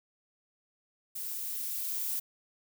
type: noise with level ramp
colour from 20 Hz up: violet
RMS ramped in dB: -38 to -33 dBFS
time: 1.15-2.2 s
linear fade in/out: 10 ms
effects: none